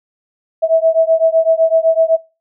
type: beating tone pair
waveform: sine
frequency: 647 / 654.9 Hz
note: E5 / E5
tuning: -32 / -11 cents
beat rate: 7.9 Hz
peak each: -12 dBFS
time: 0.62-2.17 s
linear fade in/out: 20 ms
effects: noise-tail reverb RT60 0.3 s tail -23 dB re dry